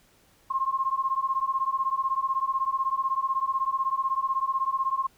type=beating tone pair; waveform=sine; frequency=1060 / 1076 Hz; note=C6 / C6; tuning=+22 / +48 cents; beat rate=16 Hz; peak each=-27 dBFS; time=0.5-5.07 s; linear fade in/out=10 ms; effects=pink hiss -61 dBFS RMS until 5.17 s